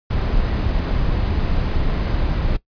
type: noise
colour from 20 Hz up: brown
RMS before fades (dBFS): -19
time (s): 0.1-2.57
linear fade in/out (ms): 10
effects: noise-tail reverb RT60 0.1 s tail -18 dB re dry + resampled to 11025 Hz